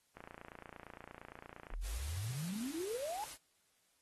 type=click train; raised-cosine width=0.5 ms; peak=-35 dBFS; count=46; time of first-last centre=0.17-1.738 s; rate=28.7 Hz
type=exponential sweep; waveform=sine; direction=up; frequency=35.45 to 883 Hz; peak=-38 dBFS; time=1.72-3.24 s; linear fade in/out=0 ms
type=band-stop noise; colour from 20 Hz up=white; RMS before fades=-49 dBFS; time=1.81-3.38 s; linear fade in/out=50 ms; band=170 to 250 Hz; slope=96 dB/octave
effects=white hiss -75 dBFS RMS until 4.01 s + AAC 32 kbps